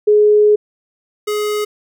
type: tone pair in turn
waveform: sine / square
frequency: 420 / 420 Hz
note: G#4 / G#4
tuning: +19 / +19 cents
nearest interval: unison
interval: 0 cents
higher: neither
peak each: -7 / -17 dBFS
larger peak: first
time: 0.07-0.56 / 1.27-1.65 s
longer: first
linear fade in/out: 10 ms
effects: none